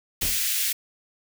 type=high-pass noise; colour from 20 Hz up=white; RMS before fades=-25 dBFS; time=0.21-0.73 s; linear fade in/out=10 ms; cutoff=1900 Hz; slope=24 dB/octave
type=noise with exponential decay; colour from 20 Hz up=brown; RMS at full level=-27 dBFS; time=0.22-0.51 s; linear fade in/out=1 ms; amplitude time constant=62 ms
effects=none